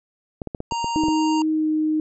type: clicks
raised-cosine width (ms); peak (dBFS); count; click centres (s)
2; -15; 9; 0.418 / 0.473 / 0.548 / 0.604 / 0.722 / 0.844 / 0.96 / 1.036 / 1.084
type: harmonic tone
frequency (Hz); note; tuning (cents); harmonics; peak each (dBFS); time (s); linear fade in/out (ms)
932; A#5; -1; 1 / 3 / 5 / 7 / 8; -23 / -33 / -37 / -40 / -41; 0.71-1.42; 2
type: tone with pitch glide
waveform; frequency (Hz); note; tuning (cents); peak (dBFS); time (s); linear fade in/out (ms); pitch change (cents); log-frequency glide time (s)
sine; 313.1 to 309.9; D#4 to D#4; +11 to -7; -18; 0.96-2; 2; -18; 1.51-1.68
effects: none